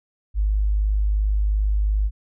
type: tone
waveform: sine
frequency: 51.4 Hz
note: G#1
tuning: 17 cents flat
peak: -17 dBFS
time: 0.34-2.11 s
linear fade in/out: 50 ms
effects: none